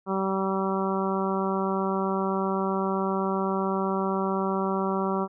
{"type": "harmonic tone", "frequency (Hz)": 192.3, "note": "G3", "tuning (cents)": -33, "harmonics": [1, 2, 3, 4, 5, 6, 7], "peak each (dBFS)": [-28, -29, -34, -34, -33, -33, -37], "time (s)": [0.06, 5.28], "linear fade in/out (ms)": 50, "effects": []}